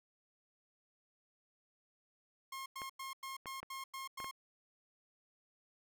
sawtooth tone bursts, 1072 Hz, C6, 42 cents sharp, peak -39 dBFS, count 8, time 2.52-4.312 s, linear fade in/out 5 ms, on 140 ms, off 96 ms
clicks, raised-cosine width 0.5 ms, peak -31 dBFS, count 5, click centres 2.818 / 3.458 / 3.63 / 4.202 / 4.244 s
effects none

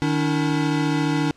square tone cluster, 153.6 / 286 / 320.3 Hz, D#3 / D4 / E4, -22 / -46 / -50 cents, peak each -24 / -23 / -27 dBFS, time 0.02-1.31 s, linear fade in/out 0 ms, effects pink hiss -55 dBFS RMS until 1.36 s + low-pass 6000 Hz 12 dB/octave

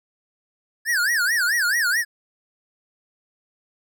square tone with vibrato, 1649 Hz, G#6, 13 cents flat, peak -19 dBFS, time 0.85-2.05 s, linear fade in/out 50 ms, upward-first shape sine, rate 4.6 Hz, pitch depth 270 cents each way, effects none

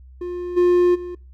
triangle tone with level steps, 354.8 Hz, F4, 27 cents sharp, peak -23 / -10 / -26 dBFS, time 0.21-1.15 s, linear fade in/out 5 ms, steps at 0.56 / 0.94 s, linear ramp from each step 20 ms, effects noise-tail reverb RT60 0.3 s tail -23 dB re dry + added 64 Hz sine -41 dBFS peak until 1.33 s

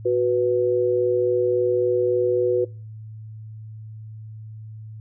sine tone pair together, 369.1 / 492.7 Hz, F#4 / B4, -4 / -4 cents, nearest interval perfect fourth, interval 500 cents, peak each -20 dBFS, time 0.05-2.65 s, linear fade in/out 10 ms, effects noise-tail reverb RT60 0.4 s tail -26 dB re dry + added 109 Hz sine -35 dBFS peak until 5 s

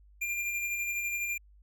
square tone with tremolo, 2394 Hz, D7, 33 cents sharp, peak -30 dBFS, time 0.21-1.38 s, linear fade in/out 10 ms, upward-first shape sine, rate 12 Hz, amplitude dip 35%, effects added 50 Hz sine -55 dBFS peak until 1.62 s

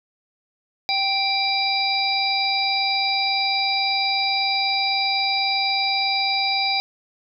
harmonic tone with a mistuned harmonic, 784 Hz, G5, in tune, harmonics 1 / 3 / 5 / 6, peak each -24 / -25 / -25 / -24 dBFS, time 0.89-6.8 s, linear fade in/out 0 ms, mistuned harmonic 6, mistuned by +50 cents, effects none

